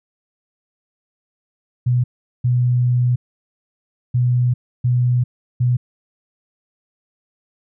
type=tone bursts at uneven times; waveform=sine; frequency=123.47 Hz; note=B2; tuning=in tune; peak=-13 dBFS; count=5; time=1.86-2.04 / 2.44-3.16 / 4.14-4.54 / 4.84-5.24 / 5.6-5.77 s; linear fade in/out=10 ms; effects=none